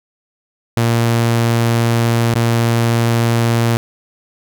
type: tone with dropouts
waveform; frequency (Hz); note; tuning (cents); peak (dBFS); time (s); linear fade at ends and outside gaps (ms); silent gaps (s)
sawtooth; 116.54; A#2; 0; -8; 0.77-3.77; 0; 2.341-2.355
effects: none